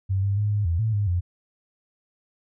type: tone with pitch steps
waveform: sine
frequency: 96.2 / 99.5 / 104.3 / 103.6 / 84.1 / 110.9 / 102.6 / 88.4 Hz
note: G2 / G2 / G#2 / G#2 / E2 / A2 / G#2 / F2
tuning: -32 / +26 / +8 / -4 / +35 / +14 / -21 / +22 cents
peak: -20 dBFS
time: 0.09-1.21 s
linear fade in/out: 20 ms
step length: 140 ms
effects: none